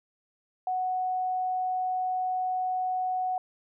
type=tone; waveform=sine; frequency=740 Hz; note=F#5; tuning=in tune; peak=-26 dBFS; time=0.67-3.38 s; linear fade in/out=2 ms; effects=none